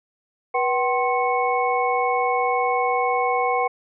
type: tone cluster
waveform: sine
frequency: 487.8 / 762 / 1060 / 2208 Hz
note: B4 / G5 / C6 / C#7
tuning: -21 / -49 / +22 / -7 cents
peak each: -24 / -22 / -24 / -28 dBFS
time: 0.54-3.68 s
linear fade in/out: 10 ms
effects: none